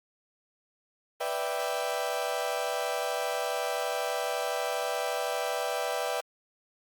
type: chord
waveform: 35% pulse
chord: E minor seventh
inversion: second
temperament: equal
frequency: 493.9 / 587.3 / 659.3 / 784 Hz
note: B4 / D5 / E5 / G5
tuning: 0 / 0 / 0 / 0 cents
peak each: -33 dBFS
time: 1.2-6.21 s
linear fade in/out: 10 ms
effects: Opus 32 kbps